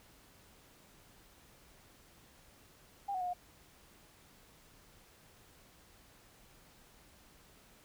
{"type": "tone with pitch steps", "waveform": "sine", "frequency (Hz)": [800, 742, 720, 716], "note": ["G5", "F#5", "F#5", "F5"], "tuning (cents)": [35, 5, -47, 43], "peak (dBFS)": -34, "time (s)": [3.08, 3.336], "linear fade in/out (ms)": 10, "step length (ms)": 64, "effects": ["pink hiss -62 dBFS RMS until 7.84 s"]}